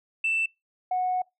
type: tone pair in turn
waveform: sine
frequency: 2662 / 734.6 Hz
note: E7 / F#5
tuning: +16 / -13 cents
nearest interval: octave + minor seventh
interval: 2229 cents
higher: first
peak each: -21 / -22 dBFS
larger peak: first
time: 0.24-0.46 / 0.91-1.22 s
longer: second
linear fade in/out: 5 ms
effects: noise-tail reverb RT60 0.2 s tail -26 dB re dry + tanh soft clip ceiling -19 dBFS